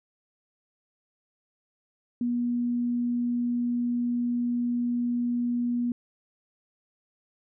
sine tone, 241.2 Hz, B3, 41 cents flat, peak -24 dBFS, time 2.21-5.92 s, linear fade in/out 2 ms, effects none

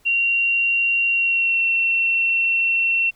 sine tone with pitch glide, 2756 to 2713 Hz, F7 to E7, -24 to +49 cents, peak -16 dBFS, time 0.05-3.11 s, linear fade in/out 20 ms, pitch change -27 cents, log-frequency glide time 1.1-1.62 s, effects pink hiss -58 dBFS RMS until 3.15 s

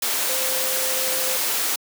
sine tone in noise, 520 Hz, C5, 11 cents flat, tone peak -30 dBFS, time 0.29-1.37 s, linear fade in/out 5 ms, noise white, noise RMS -23 dBFS, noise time 0.02-1.76 s, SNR -10 dB, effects high-pass 300 Hz 12 dB/octave

